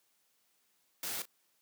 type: noise with echo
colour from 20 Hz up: white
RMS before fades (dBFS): -38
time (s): 1.03-1.22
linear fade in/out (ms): 2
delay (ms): 35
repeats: 1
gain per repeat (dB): -14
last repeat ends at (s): 1.255
effects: white hiss -74 dBFS RMS until 1.61 s + high-pass 150 Hz 12 dB/octave